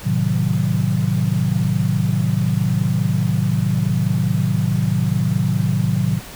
sine chord, A diminished seventh, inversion none, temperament equal, 110 / 130.81 / 155.56 / 185 Hz, A2 / C3 / Eb3 / Gb3, 0 / 0 / 0 / 0 cents, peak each -21 dBFS, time 0.03-6.21 s, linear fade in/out 50 ms, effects pink hiss -36 dBFS RMS until 6.35 s

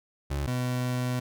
30% pulse tone pair in turn, 70.5 / 125.18 Hz, C#2 / B2, +30 / +24 cents, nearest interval minor seventh, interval 994 cents, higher second, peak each -25 / -24 dBFS, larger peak second, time 0.3-0.47 / 0.47-1.2 s, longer second, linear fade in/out 10 ms, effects none

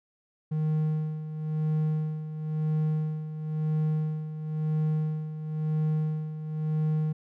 triangle tone with tremolo, 155 Hz, D#3, 6 cents flat, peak -21 dBFS, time 0.51-7.13 s, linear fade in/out 10 ms, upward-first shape sine, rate 0.98 Hz, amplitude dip 70%, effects none

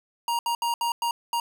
square tone bursts at uneven times, 941 Hz, A#5, 16 cents sharp, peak -24 dBFS, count 6, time 0.28-0.39 / 0.46-0.55 / 0.62-0.74 / 0.81-0.92 / 1.02-1.11 / 1.33-1.4 s, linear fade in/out 2 ms, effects none

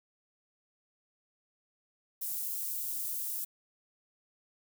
white high-pass noise, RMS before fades -36 dBFS, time 2.21-3.45 s, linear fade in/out 10 ms, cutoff 11000 Hz, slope 12 dB/octave, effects none

